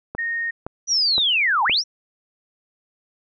click train, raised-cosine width 1 ms, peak -15 dBFS, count 4, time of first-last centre 0.15-1.696 s, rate 1.94 Hz
sine tone, 1852 Hz, A#6, 12 cents flat, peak -22 dBFS, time 0.18-0.51 s, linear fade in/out 10 ms
sine linear two-way sweep, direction down then up, 5950 to 784 to 5950 Hz, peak -16 dBFS, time 0.87-1.84 s, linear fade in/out 50 ms, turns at 1.64 s
effects none

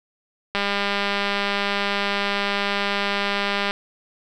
click train, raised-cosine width 0.3 ms, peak -7 dBFS, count 636, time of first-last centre 0.55-3.709 s, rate 201 Hz, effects none

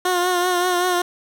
15% pulse tone with vibrato, 358.8 Hz, F4, 47 cents sharp, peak -11 dBFS, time 0.05-1.02 s, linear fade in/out 5 ms, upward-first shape triangle, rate 5.2 Hz, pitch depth 46 cents each way, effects none

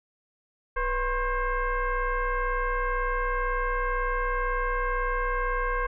sine tone with frequency modulation, 553 Hz, C#5, 4 cents flat, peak -24 dBFS, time 0.76-5.87 s, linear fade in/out 10 ms, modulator 522 Hz, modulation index 2.3, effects none

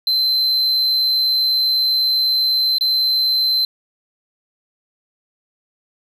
triangle tone with dropouts, 4084 Hz, C8, 43 cents flat, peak -13 dBFS, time 0.07-3.65 s, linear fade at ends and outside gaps 2 ms, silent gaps 2.784-2.809 s, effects none

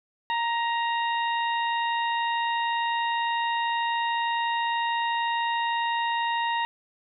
harmonic tone with a mistuned harmonic, 931 Hz, A#5, 2 cents flat, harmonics 1 / 2 / 3 / 4, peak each -25 / -31 / -35 / -37 dBFS, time 0.3-6.65 s, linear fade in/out 0 ms, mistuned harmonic 2, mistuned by +21 cents, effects none

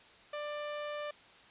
sawtooth tone, 592 Hz, D5, 14 cents sharp, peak -33 dBFS, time 0.33-1.11 s, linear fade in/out 5 ms, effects white hiss -58 dBFS RMS until 1.5 s + resampled to 8000 Hz

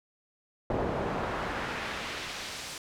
brown noise with band-pass filter sweep, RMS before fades -34 dBFS, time 0.7-2.78 s, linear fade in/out 2 ms, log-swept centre 530 to 6600 Hz, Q 0.84, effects none

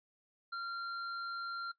square tone, 1380 Hz, F6, 21 cents flat, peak -38 dBFS, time 0.52-1.72 s, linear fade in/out 10 ms, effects noise-tail reverb RT60 0.1 s tail -19 dB re dry + resampled to 11025 Hz

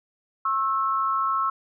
sine tone pair together, 1084.7 / 1318.5 Hz, C#6 / E6, -38 / 0 cents, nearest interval minor third, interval 338 cents, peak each -24 dBFS, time 0.45-1.5 s, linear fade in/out 5 ms, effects none

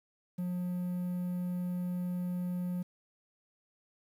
triangle tone with quantisation, 178.9 Hz, F3, 42 cents sharp, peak -30 dBFS, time 0.38-2.83 s, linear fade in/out 10 ms, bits 10, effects none

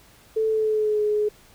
sine tone with pitch glide, 440 to 421.1 Hz, A4 to G#4, 0 to +24 cents, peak -19 dBFS, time 0.36-1.29 s, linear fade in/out 10 ms, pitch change -76 cents, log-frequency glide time 0.48-1.02 s, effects pink hiss -53 dBFS RMS until 1.54 s

